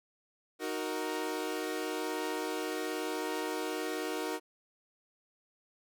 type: chord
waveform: sawtooth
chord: D# minor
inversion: none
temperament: equal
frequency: 311.1 / 370 / 466.2 Hz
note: D#4 / F#4 / A#4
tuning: 0 / 0 / 0 cents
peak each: -34 dBFS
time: 0.59-4.4 s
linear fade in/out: 50 ms
effects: none